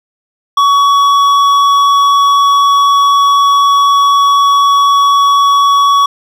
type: tone with hard clipping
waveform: sine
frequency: 1126 Hz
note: C#6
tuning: 27 cents sharp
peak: -7 dBFS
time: 0.57-6.06 s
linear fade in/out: 5 ms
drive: 8 dB
effects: none